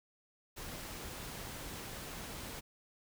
pink noise, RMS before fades -45 dBFS, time 0.56-2.61 s, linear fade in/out 20 ms, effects none

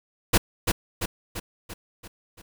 pink noise with echo, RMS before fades -17 dBFS, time 0.33-0.38 s, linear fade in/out 10 ms, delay 340 ms, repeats 6, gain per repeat -5 dB, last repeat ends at 2.42 s, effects none

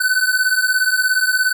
square beating tone pair, 1502 / 1519 Hz, F#6 / F#6, +26 / +45 cents, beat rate 17 Hz, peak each -18 dBFS, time 0-1.53 s, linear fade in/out 10 ms, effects none

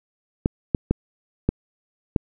clicks, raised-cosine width 3 ms, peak -5 dBFS, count 5, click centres 0.459 / 0.748 / 0.91 / 1.49 / 2.162 s, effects none

